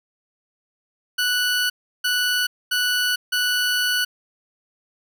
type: tone bursts at uneven times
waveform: 20% pulse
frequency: 1480 Hz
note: F#6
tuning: in tune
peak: -14 dBFS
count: 4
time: 1.18-1.7 / 2.04-2.47 / 2.71-3.16 / 3.32-4.05 s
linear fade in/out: 10 ms
effects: none